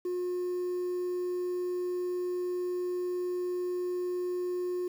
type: tone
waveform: sine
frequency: 359.1 Hz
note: F4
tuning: 48 cents sharp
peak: -27 dBFS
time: 0.05-4.88 s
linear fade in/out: 5 ms
effects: tanh soft clip ceiling -29 dBFS + 9-bit